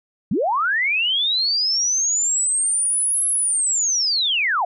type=linear two-way sweep; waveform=sine; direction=up then down; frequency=146.83 to 11000 to 651 Hz; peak=-17 dBFS; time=0.31-4.65 s; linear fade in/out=5 ms; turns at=3.27 s; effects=none